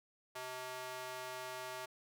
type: tone with high-pass filter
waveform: square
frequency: 127.7 Hz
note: C3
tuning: 42 cents flat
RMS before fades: -45 dBFS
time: 0.35-1.86 s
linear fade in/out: 10 ms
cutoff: 700 Hz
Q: 1.1
effects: none